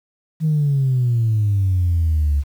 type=exponential sweep; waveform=sine; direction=down; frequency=160.7 to 69.3 Hz; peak=-13 dBFS; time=0.4-2.44 s; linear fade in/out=50 ms; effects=tanh soft clip ceiling -11 dBFS + 8-bit